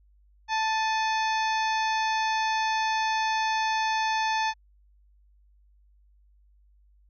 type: harmonic tone with a mistuned harmonic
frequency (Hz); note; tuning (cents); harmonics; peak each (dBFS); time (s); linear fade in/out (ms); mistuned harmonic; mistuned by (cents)
880; A5; 0; 1 / 2 / 3 / 4 / 5 / 6 / 7; -25 / -31 / -35 / -37 / -39 / -41 / -42; 0.48-4.54; 50; 3; -84
effects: added 50 Hz sine -57 dBFS peak until 7.09 s